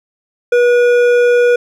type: tone with hard clipping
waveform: triangle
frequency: 484.6 Hz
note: B4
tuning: 33 cents flat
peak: -9 dBFS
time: 0.52-1.56 s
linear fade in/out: 5 ms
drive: 13 dB
effects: none